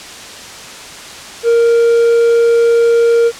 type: tone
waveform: triangle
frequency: 466.2 Hz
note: A#4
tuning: in tune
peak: -5 dBFS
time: 1.43-3.32 s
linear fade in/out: 50 ms
effects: white hiss -30 dBFS RMS until 3.39 s + low-pass 7000 Hz 12 dB/octave